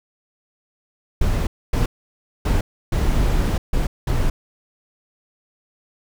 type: noise bursts at uneven times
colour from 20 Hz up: brown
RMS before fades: -18 dBFS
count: 6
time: 1.21-1.47 / 1.73-1.86 / 2.45-2.61 / 2.92-3.58 / 3.73-3.87 / 4.07-4.3 s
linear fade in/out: 5 ms
effects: none